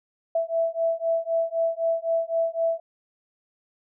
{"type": "beating tone pair", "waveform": "sine", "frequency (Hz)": [659.3, 663.2], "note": ["E5", "E5"], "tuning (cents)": [0, 10], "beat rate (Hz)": 3.9, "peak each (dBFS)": -25, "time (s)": [0.35, 2.8], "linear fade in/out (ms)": 5, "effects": []}